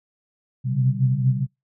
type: tone cluster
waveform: sine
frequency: 126.8 / 131.5 / 139.2 / 193.9 Hz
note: B2 / C3 / C#3 / G3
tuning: +46 / +9 / +8 / -19 cents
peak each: -21 / -21 / -25 / -29 dBFS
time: 0.64-1.47 s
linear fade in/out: 50 ms
effects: noise-tail reverb RT60 0.2 s tail -26 dB re dry